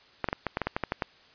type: clicks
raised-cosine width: 0.5 ms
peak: -12 dBFS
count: 11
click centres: 0.243 / 0.287 / 0.329 / 0.467 / 0.571 / 0.617 / 0.67 / 0.765 / 0.837 / 0.921 / 1.022 s
effects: white hiss -57 dBFS RMS until 1.34 s + resampled to 11025 Hz